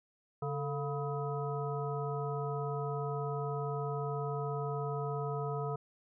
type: harmonic tone with a mistuned harmonic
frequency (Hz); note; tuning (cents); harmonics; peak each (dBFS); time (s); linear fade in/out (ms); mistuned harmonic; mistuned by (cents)
140.7; C#3; +26; 1 / 3 / 5 / 7 / 9; -36 / -38 / -42 / -45 / -43; 0.42-5.76; 5; 3; +78
effects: none